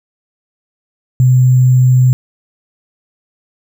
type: tone with sample-and-hold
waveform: sine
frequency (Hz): 127.6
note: C3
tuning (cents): -43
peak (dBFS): -5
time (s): 1.2-2.13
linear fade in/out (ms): 0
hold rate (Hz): 7350
effects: none